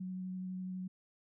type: tone with vibrato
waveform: sine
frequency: 185 Hz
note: F#3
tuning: in tune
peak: -38 dBFS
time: 0-0.88 s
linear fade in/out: 10 ms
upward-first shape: sine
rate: 12 Hz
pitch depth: 10 cents each way
effects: none